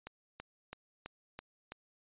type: click train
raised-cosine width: 0.3 ms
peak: -27 dBFS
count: 6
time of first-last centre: 0.07-1.72 s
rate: 3.03 Hz
effects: resampled to 8000 Hz